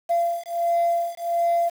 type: beating tone pair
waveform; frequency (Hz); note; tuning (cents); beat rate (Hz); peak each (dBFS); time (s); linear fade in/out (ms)
sine; 684 / 685.4; F5 / F5; -36 / -33; 1.4; -22; 0.09-1.7; 20
effects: tanh soft clip ceiling -14 dBFS + 7-bit